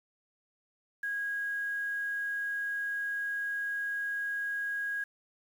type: tone with quantisation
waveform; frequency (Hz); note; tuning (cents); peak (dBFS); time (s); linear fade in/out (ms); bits
sine; 1644; G#6; -18; -31; 1.03-5.04; 5; 9
effects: none